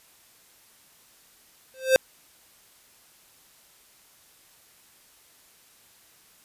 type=tone with exponential growth; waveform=square; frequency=523.3 Hz; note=C5; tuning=in tune; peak=-12 dBFS; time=1.74-1.96 s; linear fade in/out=0 ms; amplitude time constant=46 ms; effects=white hiss -57 dBFS RMS until 6.44 s + resampled to 32000 Hz